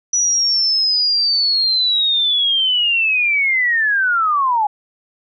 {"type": "linear sweep", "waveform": "sine", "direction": "down", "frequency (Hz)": [5910, 816], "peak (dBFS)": -13, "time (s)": [0.13, 4.67], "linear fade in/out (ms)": 5, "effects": []}